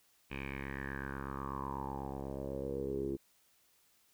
10% pulse tone with low-pass filter sweep, 68.1 Hz, C#2, 30 cents flat, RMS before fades -40 dBFS, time 0.3-3.17 s, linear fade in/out 20 ms, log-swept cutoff 2600 to 360 Hz, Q 6.6, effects white hiss -70 dBFS RMS until 4.13 s

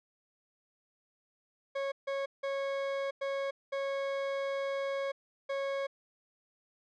40% pulse tone bursts at uneven times, 550 Hz, C#5, 14 cents flat, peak -31 dBFS, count 6, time 1.75-1.92 / 2.07-2.26 / 2.43-3.11 / 3.21-3.51 / 3.72-5.12 / 5.49-5.87 s, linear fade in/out 10 ms, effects low-pass 3000 Hz 12 dB/octave

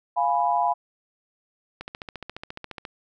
sine chord, F diminished, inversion none, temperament equal, 698.5 / 830.6 / 987.8 Hz, F5 / Ab5 / Cb6, 0 / 0 / 0 cents, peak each -24 dBFS, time 0.16-0.74 s, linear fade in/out 20 ms
click train, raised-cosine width 0.3 ms, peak -19 dBFS, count 16, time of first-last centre 1.81-2.852 s, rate 14.4 Hz
effects none

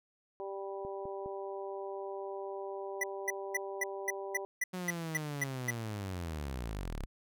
harmonic tone, 196 Hz, G3, in tune, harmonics 2 / 3 / 4 / 5, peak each -40 / -44 / -46 / -48 dBFS, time 0.4-4.45 s, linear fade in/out 0 ms
clicks, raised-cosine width 2 ms, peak -33 dBFS, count 3, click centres 0.85 / 1.055 / 1.26 s
square tone bursts, 1975.5 Hz, B6, in tune, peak -30 dBFS, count 11, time 3.01-5.707 s, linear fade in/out 5 ms, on 27 ms, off 240 ms
sawtooth linear sweep, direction down, 185 to 30.65 Hz, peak -33 dBFS, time 4.73-7.06 s, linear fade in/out 10 ms
effects none

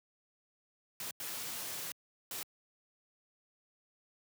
white noise bursts at uneven times, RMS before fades -41 dBFS, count 3, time 1-1.11 / 1.2-1.92 / 2.31-2.43 s, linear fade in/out 2 ms, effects high-pass 100 Hz 12 dB/octave

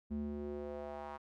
square tone with band-pass filter sweep, 72.9 Hz, D2, 12 cents flat, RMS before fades -42 dBFS, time 0.1-1.18 s, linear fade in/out 20 ms, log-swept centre 200 to 1000 Hz, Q 2.6, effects none

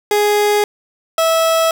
30% pulse tone pair in turn, 415.3 / 652.8 Hz, G#4 / E5, 0 / -17 cents, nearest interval minor sixth, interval 783 cents, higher second, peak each -9 dBFS, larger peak neither, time 0.11-0.64 / 1.18-1.71 s, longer neither, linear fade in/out 2 ms, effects 7-bit

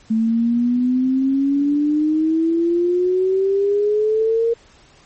sine exponential sweep, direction up, 220 to 466.2 Hz, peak -14 dBFS, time 0.1-4.54 s, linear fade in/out 10 ms, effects pink hiss -50 dBFS RMS until 5.05 s + MP3 32 kbps

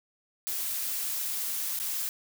blue noise with dropouts, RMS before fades -32 dBFS, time 0.47-2.09 s, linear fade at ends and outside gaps 0 ms, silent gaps 1.79-1.799 s, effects none

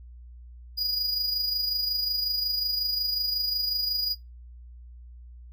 square tone with amplitude modulation, 4900 Hz, D#8, 27 cents flat, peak -24 dBFS, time 0.77-4.15 s, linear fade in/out 20 ms, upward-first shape sine, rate 25.5 Hz, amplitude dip 50%, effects noise-tail reverb RT60 0.2 s tail -20 dB re dry + added 60 Hz sine -43 dBFS peak until 5.52 s

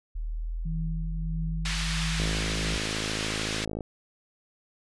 sine linear sweep, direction up, 38.58 to 55 Hz, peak -29 dBFS, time 0.15-2.78 s, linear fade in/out 10 ms
sine tone with tremolo, 161.5 Hz, E3, 35 cents flat, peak -29 dBFS, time 0.65-2.75 s, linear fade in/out 10 ms, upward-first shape triangle, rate 1.6 Hz, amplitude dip 50%
white band-pass noise, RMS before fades -33 dBFS, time 1.65-3.65 s, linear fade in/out 5 ms, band 1300 to 4200 Hz, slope 12 dB/octave
click train, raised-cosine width 2 ms, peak -20 dBFS, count 87, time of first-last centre 2.2-3.807 s, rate 53.5 Hz
effects resampled to 24000 Hz

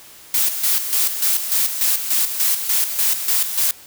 blue noise with tremolo, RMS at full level -17 dBFS, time 0.34-3.71 s, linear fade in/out 2 ms, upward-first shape square, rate 3.4 Hz, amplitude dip 60%, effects white hiss -43 dBFS RMS until 3.86 s

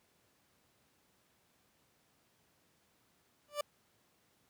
30% pulse tone with exponential growth, 587.3 Hz, D5, in tune, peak -27 dBFS, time 3.48-3.61 s, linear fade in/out 5 ms, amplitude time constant 27 ms, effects pink hiss -72 dBFS RMS until 4.49 s + high-pass 100 Hz 12 dB/octave

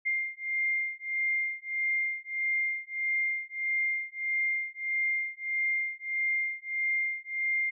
sine beating tone pair, 2108 / 2109.6 Hz, C7 / C7, +12 / +14 cents, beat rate 1.6 Hz, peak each -31 dBFS, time 0.05-7.71 s, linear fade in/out 20 ms, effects none

